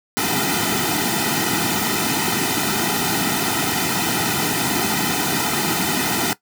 pink noise with comb filter, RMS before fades -20 dBFS, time 0.17-6.33 s, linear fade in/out 0 ms, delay 1.8 ms, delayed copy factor -1, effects noise-tail reverb RT60 0.1 s tail -17 dB re dry + high-pass 150 Hz 12 dB/octave

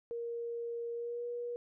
sine tone with pitch glide, 468.9 to 479.9 Hz, A#4 to B4, +10 to -50 cents, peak -36 dBFS, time 0.11-1.56 s, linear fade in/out 0 ms, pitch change +40 cents, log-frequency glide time 0.93-1.26 s, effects none

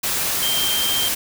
sine tone in noise, 3157 Hz, G7, 12 cents sharp, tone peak -21 dBFS, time 0.42-1.09 s, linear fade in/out 10 ms, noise white, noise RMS -22 dBFS, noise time 0.03-1.15 s, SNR -2 dB, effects none

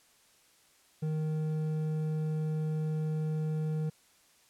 triangle tone with hard clipping, 155.56 Hz, D#3, in tune, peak -31 dBFS, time 1.02-3.9 s, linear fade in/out 10 ms, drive 10 dB, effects white hiss -64 dBFS RMS until 4.49 s + low-pass 11000 Hz 12 dB/octave

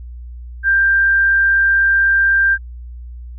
sine tone, 1584 Hz, G6, 18 cents sharp, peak -10 dBFS, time 0.63-2.58 s, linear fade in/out 50 ms, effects added 60 Hz sine -29 dBFS peak until 3.38 s

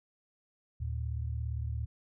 sine tone pair together, 75.35 / 112.9 Hz, D2 / A2, +45 / +45 cents, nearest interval perfect fifth, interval 700 cents, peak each -34 / -36 dBFS, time 0.8-1.86 s, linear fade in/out 10 ms, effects none

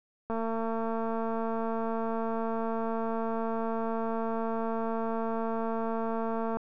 click train, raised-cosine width 1 ms, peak -20 dBFS, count 1418, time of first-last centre 0.3-6.57 s, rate 226 Hz, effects none

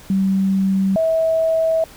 sine tone pair in turn, 192.7 / 648.2 Hz, G3 / E5, -29 / -29 cents, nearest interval octave + major sixth, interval 2100 cents, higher second, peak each -14 dBFS, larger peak neither, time 0.1-0.96 / 0.96-1.84 s, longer second, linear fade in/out 2 ms, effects pink hiss -43 dBFS RMS until 1.96 s

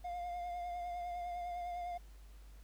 triangle tone with vibrato, 705 Hz, F5, 16 cents sharp, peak -37 dBFS, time 0.04-1.98 s, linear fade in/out 10 ms, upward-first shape triangle, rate 9.9 Hz, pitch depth 31 cents each way, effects added 50 Hz sine -52 dBFS peak until 2.63 s + pink hiss -67 dBFS RMS until 2.63 s

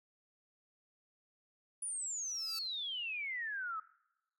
sine exponential sweep, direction down, 9900 to 1256 Hz, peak -37 dBFS, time 1.82-3.8 s, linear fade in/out 5 ms
5% pulse tone with exponential growth, 1318.5 Hz, E6, in tune, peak -30 dBFS, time 2.13-2.59 s, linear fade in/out 5 ms, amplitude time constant 100 ms
effects noise-tail reverb RT60 0.9 s tail -21 dB re dry

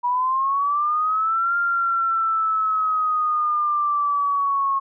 sine linear two-way sweep, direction up then down, 965 to 1396.9 to 1088 Hz, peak -18 dBFS, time 0.03-4.8 s, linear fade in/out 20 ms, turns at 1.57 s, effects none

